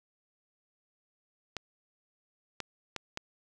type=clicks; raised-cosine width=0.2 ms; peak=-18 dBFS; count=4; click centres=1.567 / 2.603 / 2.963 / 3.174 s; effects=none